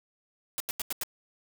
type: noise bursts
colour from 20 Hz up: white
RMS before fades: -32 dBFS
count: 5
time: 0.58-1.034 s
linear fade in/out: 0 ms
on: 22 ms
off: 86 ms
effects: none